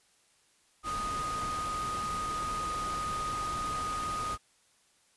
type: tone in noise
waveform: sine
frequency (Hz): 1241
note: D#6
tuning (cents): -5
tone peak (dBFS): -32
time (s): 0.83-4.38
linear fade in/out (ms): 50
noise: pink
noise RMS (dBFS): -40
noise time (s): 0.83-4.38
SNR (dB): +5
effects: white hiss -67 dBFS RMS until 5.16 s + resampled to 24000 Hz

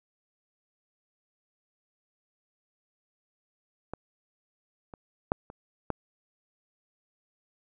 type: clicks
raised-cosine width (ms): 1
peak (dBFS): -21 / -29 / -10 / -29 / -14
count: 5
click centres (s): 3.936 / 4.938 / 5.319 / 5.501 / 5.903
effects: none

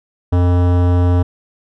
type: tone with hard clipping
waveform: sine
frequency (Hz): 88.7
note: F2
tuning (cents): +27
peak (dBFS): -12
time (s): 0.32-1.23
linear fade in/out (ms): 10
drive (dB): 18
effects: none

